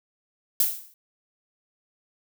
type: noise with exponential decay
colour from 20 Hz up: violet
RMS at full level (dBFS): -18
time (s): 0.6-0.94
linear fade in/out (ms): 1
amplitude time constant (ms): 72
effects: none